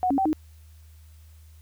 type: tone with pitch steps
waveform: sine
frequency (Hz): 734 / 276.5 / 771 / 309.5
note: F#5 / C#4 / G5 / D#4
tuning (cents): -14 / -4 / -29 / -9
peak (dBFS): -20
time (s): 0.03-0.33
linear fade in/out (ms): 0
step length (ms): 75
effects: added 78 Hz sine -47 dBFS peak until 1.61 s + white hiss -62 dBFS RMS until 1.61 s